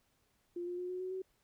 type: tone with pitch steps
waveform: sine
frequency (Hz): 349.2 / 354.5 / 359.8 / 365.3 / 370.8 / 376.4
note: F4 / F4 / F#4 / F#4 / F#4 / F#4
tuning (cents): 0 / +26 / -48 / -22 / +4 / +30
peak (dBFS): -37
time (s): 0.56-1.22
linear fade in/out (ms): 5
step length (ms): 110
effects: pink hiss -75 dBFS RMS until 1.43 s